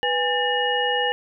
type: tone cluster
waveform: sine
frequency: 493.5 / 821 / 1787 / 2892 Hz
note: B4 / G#5 / A6 / F#7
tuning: -1 / -20 / +26 / -40 cents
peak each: -25 dBFS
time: 0.03-1.12 s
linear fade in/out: 0 ms
effects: none